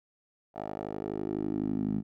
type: tone with band-pass filter sweep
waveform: 10% pulse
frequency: 52 Hz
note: G#1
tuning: 3 cents sharp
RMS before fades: -33 dBFS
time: 0.54-2.03 s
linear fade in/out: 50 ms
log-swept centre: 650 to 210 Hz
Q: 3.1
effects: none